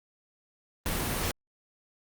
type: noise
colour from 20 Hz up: pink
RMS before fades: -30 dBFS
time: 0.86-1.31 s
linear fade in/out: 0 ms
effects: Opus 32 kbps